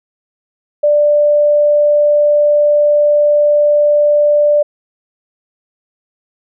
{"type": "tone", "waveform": "sine", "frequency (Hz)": 590, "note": "D5", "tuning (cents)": 8, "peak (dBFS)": -7, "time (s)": [0.83, 4.63], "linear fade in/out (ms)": 10, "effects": []}